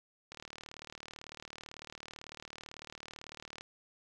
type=click train; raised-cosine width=0.2 ms; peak=-28 dBFS; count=126; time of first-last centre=0.32-3.609 s; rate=38 Hz; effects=none